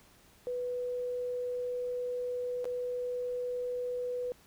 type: tone with dropouts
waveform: sine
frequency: 493.9 Hz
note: B4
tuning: in tune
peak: -32 dBFS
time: 0.47-4.32 s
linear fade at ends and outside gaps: 0 ms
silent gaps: 2.644-2.654 s
effects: pink hiss -61 dBFS RMS until 4.46 s